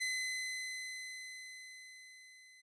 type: tone with level ramp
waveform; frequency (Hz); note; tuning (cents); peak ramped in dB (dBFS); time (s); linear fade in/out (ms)
sawtooth; 2032; B6; +49; -30 to -55; 0-2.62; 20
effects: resampled to 22050 Hz